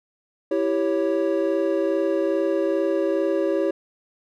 triangle chord, C# diminished, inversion first, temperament equal, 329.6 / 392 / 554.4 Hz, E4 / G4 / C#5, 0 / 0 / 0 cents, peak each -22 dBFS, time 0.51-3.71 s, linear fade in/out 5 ms, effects none

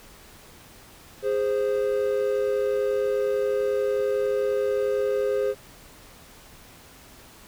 triangle tone pair together, 411.8 / 523 Hz, G#4 / C5, -15 / -1 cents, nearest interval major third, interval 414 cents, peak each -22 / -23 dBFS, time 1.22-5.55 s, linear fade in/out 50 ms, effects pink hiss -49 dBFS RMS until 7.47 s

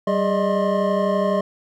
triangle tone cluster, 193 / 408.8 / 596 / 628 / 1065 Hz, G3 / G#4 / D5 / D#5 / C6, -27 / -27 / +25 / +16 / +30 cents, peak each -21 / -24 / -21 / -21 / -25 dBFS, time 0.07-1.41 s, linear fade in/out 5 ms, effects none

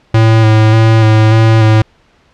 square tone with vibrato, 110.5 Hz, A2, 8 cents sharp, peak -5 dBFS, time 0.14-1.82 s, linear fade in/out 5 ms, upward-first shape square, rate 1.7 Hz, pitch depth 20 cents each way, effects pink hiss -50 dBFS RMS until 2.33 s + low-pass 4000 Hz 12 dB/octave

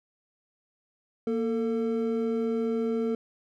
triangle tone pair together, 233.3 / 447.6 Hz, A#3 / A4, +2 / +30 cents, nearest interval major seventh, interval 1128 cents, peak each -26 dBFS, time 1.27-3.15 s, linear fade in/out 2 ms, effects none

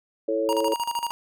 sine chord, A major, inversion second, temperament equal, 329.6 / 440 / 554.4 Hz, E4 / A4 / C#5, 0 / 0 / 0 cents, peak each -28 / -26 / -25 dBFS, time 0.28-0.74 s, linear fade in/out 5 ms
square tone with tremolo, 944 Hz, A#5, 22 cents sharp, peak -24 dBFS, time 0.49-1.11 s, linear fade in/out 0 ms, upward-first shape square, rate 13 Hz, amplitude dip 75%
effects none

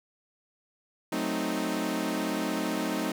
sawtooth chord, F# diminished seventh, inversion none, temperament equal, 185 / 220 / 261.6 / 311.1 Hz, F#3 / A3 / C4 / Eb4, 0 / 0 / 0 / 0 cents, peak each -32 / -30 / -30 / -28 dBFS, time 1.12-3.12 s, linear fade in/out 5 ms, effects none

